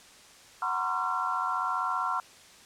sine tone cluster, 742 / 939 / 1034 / 1115 / 1365 Hz, F#5 / A#5 / C6 / C#6 / F6, +5 / +12 / -21 / +10 / -40 cents, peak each -36 / -35 / -32 / -36 / -31 dBFS, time 0.62-2.2 s, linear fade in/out 2 ms, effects white hiss -53 dBFS RMS until 2.65 s + low-pass 8000 Hz 12 dB/octave

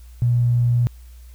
triangle tone with tanh clipping, 120.6 Hz, B2, 41 cents flat, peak -14 dBFS, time 0.22-0.87 s, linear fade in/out 0 ms, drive 3 dB, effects added 60 Hz sine -39 dBFS peak until 1.34 s + white hiss -56 dBFS RMS until 1.34 s

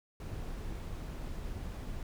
brown noise, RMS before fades -40 dBFS, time 0.2-2.03 s, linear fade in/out 2 ms, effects none

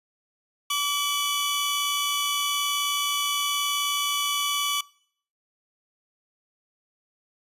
sawtooth tone cluster, 1151 / 2986 / 3394 Hz, D6 / F#7 / G#7, -35 / +15 / +37 cents, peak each -23 / -25 / -28 dBFS, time 0.7-4.81 s, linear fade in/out 5 ms, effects noise-tail reverb RT60 0.6 s tail -23 dB re dry + resampled to 32000 Hz

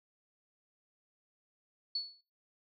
sine tone with exponential decay, 4420 Hz, C#8, 6 cents flat, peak -29 dBFS, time 1.95-2.21 s, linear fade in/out 5 ms, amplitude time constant 56 ms, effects noise-tail reverb RT60 0.4 s tail -22 dB re dry + MP3 96 kbps

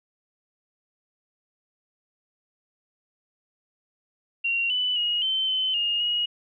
sine tone with pitch steps, 2755 / 2990 / 2884 / 3085 / 3054 / 2842 / 2890 Hz, F7 / F#7 / F#7 / G7 / G7 / F7 / F#7, -24 / +17 / -45 / -28 / -46 / +30 / -41 cents, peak -22 dBFS, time 4.44-6.26 s, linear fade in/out 10 ms, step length 260 ms, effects none

